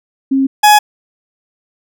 sine / 40% pulse tone pair in turn, 269.1 / 840.4 Hz, C4 / G#5, +49 / +20 cents, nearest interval octave + minor sixth, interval 1971 cents, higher second, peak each -9 / -3 dBFS, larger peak second, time 0.31-0.47 / 0.63-0.79 s, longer neither, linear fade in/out 10 ms, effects none

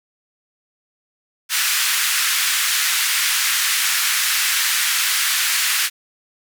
pink band-pass noise, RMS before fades -19 dBFS, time 1.49-5.9 s, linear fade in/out 50 ms, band 1500 to 16000 Hz, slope 24 dB/octave, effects none

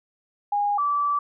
sine tone pair in turn, 819 / 1158.2 Hz, G#5 / D6, -24 / -24 cents, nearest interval tritone, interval 600 cents, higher second, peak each -20 / -20 dBFS, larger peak neither, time 0.52-0.78 / 0.78-1.19 s, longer second, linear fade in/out 5 ms, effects none

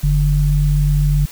sine tone pair together, 46.08 / 146.1 Hz, F#1 / D3, -6 / -9 cents, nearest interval octave + minor sixth, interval 1997 cents, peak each -14 dBFS, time 0.03-1.26 s, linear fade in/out 10 ms, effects white hiss -38 dBFS RMS until 1.31 s

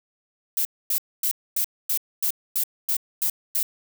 violet noise bursts, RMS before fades -23 dBFS, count 10, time 0.57-3.63 s, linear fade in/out 2 ms, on 81 ms, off 250 ms, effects none

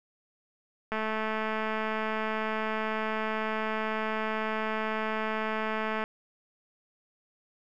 click train, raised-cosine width 0.5 ms, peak -17 dBFS, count 1117, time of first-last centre 0.92-6.039 s, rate 218 Hz, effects none

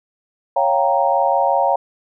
sine chord, G half-diminished seventh, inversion second, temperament equal, 554.4 / 698.5 / 784 / 932.3 Hz, Db5 / F5 / G5 / Bb5, 0 / 0 / 0 / 0 cents, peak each -19 dBFS, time 0.56-1.76 s, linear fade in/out 5 ms, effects none

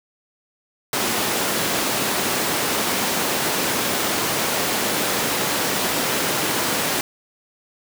pink high-pass noise, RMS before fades -22 dBFS, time 0.93-7.01 s, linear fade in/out 2 ms, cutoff 220 Hz, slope 12 dB/octave, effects none

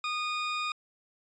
20% pulse tone, 1230 Hz, D#6, 20 cents flat, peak -25 dBFS, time 0.04-0.72 s, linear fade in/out 2 ms, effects resampled to 16000 Hz

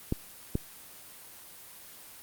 clicks, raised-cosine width 3 ms, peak -14 dBFS, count 2, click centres 0.124 / 0.554 s, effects white hiss -49 dBFS RMS until 2.22 s + Opus 24 kbps

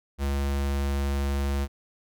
square tone, 69.7 Hz, C#2, 10 cents sharp, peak -25 dBFS, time 0.18-1.68 s, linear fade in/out 50 ms, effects none

